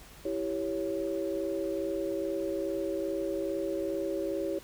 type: chord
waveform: sine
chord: C# diminished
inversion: first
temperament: equal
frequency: 329.6 / 392 / 554.4 Hz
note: E4 / G4 / C#5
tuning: 0 / 0 / 0 cents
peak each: -34 dBFS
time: 0.25-4.59 s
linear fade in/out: 5 ms
effects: added 50 Hz sine -57 dBFS peak until 4.63 s + pink hiss -52 dBFS RMS until 4.63 s